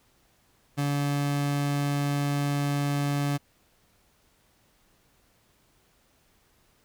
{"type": "tone", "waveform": "30% pulse", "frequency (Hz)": 143.1, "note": "D3", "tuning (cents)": -45, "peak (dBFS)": -22, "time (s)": [0.77, 3.38], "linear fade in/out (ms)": 20, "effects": ["pink hiss -65 dBFS RMS until 6.84 s"]}